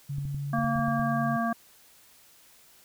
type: tone with pitch glide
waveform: sine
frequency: 140.7 to 141.6 Hz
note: C#3 to C#3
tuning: +26 to +37 cents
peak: -30 dBFS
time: 0.09-1.37 s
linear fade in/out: 10 ms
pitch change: +11 cents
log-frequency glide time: 0.34-0.46 s
type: clicks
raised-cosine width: 5 ms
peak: -27 dBFS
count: 9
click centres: 0.184 / 0.253 / 0.346 / 0.587 / 0.643 / 0.759 / 0.793 / 0.883 / 0.995 s
type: harmonic tone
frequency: 230.3 Hz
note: A#3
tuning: 21 cents flat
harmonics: 1 / 3 / 5 / 7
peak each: -28 / -30 / -32 / -35 dBFS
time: 0.53-1.53 s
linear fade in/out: 5 ms
effects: white hiss -57 dBFS RMS until 2.84 s